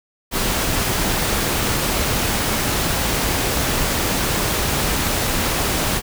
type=noise; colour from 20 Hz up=pink; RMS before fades=-20 dBFS; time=0.31-6.02 s; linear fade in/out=50 ms; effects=none